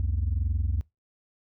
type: tone pair together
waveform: sine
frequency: 66 / 87.54 Hz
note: C2 / F2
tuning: +16 / +5 cents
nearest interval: perfect fourth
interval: 489 cents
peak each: -25 dBFS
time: 0-0.81 s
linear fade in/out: 0 ms
effects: noise-tail reverb RT60 0.2 s tail -22 dB re dry + tanh soft clip ceiling -20 dBFS